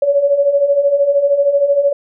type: beating tone pair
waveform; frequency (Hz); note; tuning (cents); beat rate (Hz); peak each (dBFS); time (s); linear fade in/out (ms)
sine; 555 / 568; C#5 / C#5; +2 / +42; 13; -17 / -11; 0.02-1.93; 5
effects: none